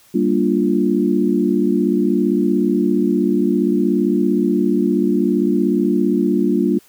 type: chord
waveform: sine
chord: G minor seventh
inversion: none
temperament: equal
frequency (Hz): 196 / 233.1 / 293.7 / 349.2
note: G3 / Bb3 / D4 / F4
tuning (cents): 0 / 0 / 0 / 0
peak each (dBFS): -19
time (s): 0.14-6.79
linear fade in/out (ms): 10
effects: white hiss -51 dBFS RMS until 6.88 s